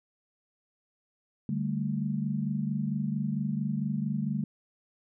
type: chord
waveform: sine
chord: D suspended fourth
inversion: none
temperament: just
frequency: 146.83 / 195.78 / 220.2 Hz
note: D3 / G3 / A3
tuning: 0 / -2 / +2 cents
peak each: -32 dBFS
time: 1.49-4.44 s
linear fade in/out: 2 ms
effects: none